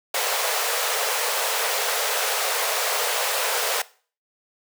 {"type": "high-pass noise", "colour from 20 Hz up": "pink", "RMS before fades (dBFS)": -24, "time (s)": [0.14, 3.82], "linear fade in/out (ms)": 5, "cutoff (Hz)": 430, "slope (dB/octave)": 96, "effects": ["noise-tail reverb RT60 0.4 s tail -19 dB re dry"]}